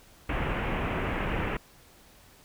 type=low-pass noise; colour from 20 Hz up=pink; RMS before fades=-30 dBFS; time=0.29-1.57 s; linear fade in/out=5 ms; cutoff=2800 Hz; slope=48 dB/octave; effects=pink hiss -56 dBFS RMS until 2.44 s